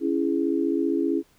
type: chord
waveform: sine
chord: C# minor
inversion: none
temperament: just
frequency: 277.2 / 332.6 / 415.8 Hz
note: C#4 / E4 / G#4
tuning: 0 / +16 / +2 cents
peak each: -25 / -24 / -28 dBFS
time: 0-1.23 s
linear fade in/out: 50 ms
effects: pink hiss -61 dBFS RMS until 1.38 s